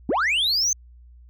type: linear sweep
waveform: sine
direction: up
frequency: 192.7 to 6400 Hz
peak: -16 dBFS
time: 0.09-0.73 s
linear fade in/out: 2 ms
effects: tanh soft clip ceiling -18 dBFS + added 60 Hz sine -45 dBFS peak until 1.29 s